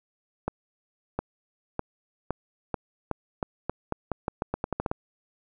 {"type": "accelerating click train", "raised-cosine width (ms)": 1, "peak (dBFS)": -13, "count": 18, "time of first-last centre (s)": [0.48, 4.915], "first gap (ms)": 710, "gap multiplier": 0.85, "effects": []}